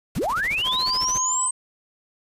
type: noise with tremolo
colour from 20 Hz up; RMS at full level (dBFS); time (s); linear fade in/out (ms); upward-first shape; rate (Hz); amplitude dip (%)
pink; -34; 0.15-1.18; 2; sine; 14; 90
type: linear sweep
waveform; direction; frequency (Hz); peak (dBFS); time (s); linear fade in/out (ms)
sine; up; 87.31 to 8372; -21; 0.16-1.51; 5
type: tone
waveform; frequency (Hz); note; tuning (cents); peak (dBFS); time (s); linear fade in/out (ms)
triangle; 1020; C6; -44; -24; 0.63-1.51; 50
effects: resampled to 32000 Hz